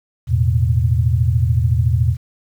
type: chord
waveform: sine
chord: E suspended fourth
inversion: none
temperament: just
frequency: 82.41 / 109.88 / 123.61 Hz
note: E2 / A2 / B2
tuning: 0 / -2 / +2 cents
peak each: -17 dBFS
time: 0.27-2.17 s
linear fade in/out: 50 ms
effects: 8-bit